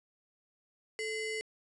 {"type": "ring-modulated tone", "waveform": "square", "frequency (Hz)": 1244.5, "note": "D#6", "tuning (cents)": 0, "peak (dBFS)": -32, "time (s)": [0.99, 1.41], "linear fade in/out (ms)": 0, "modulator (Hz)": 808, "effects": ["resampled to 24000 Hz", "10-bit"]}